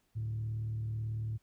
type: tone with frequency modulation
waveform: sine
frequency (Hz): 110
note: A2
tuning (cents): 0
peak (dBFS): -32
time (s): 0.15-1.38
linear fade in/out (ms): 20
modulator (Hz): 38.2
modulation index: 0.32
effects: tanh soft clip ceiling -30 dBFS + pink hiss -75 dBFS RMS until 1.42 s